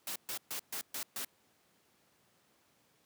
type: noise bursts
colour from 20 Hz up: white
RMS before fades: -39 dBFS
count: 6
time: 0.07-1.248 s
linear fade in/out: 2 ms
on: 88 ms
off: 130 ms
effects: pink hiss -70 dBFS RMS until 3.05 s + high-pass 150 Hz 12 dB/octave